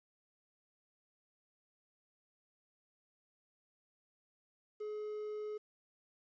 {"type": "tone with quantisation", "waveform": "triangle", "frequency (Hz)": 423.7, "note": "G#4", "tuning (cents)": 35, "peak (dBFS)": -37, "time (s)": [4.8, 5.58], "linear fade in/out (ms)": 10, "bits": 11, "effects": ["resampled to 16000 Hz"]}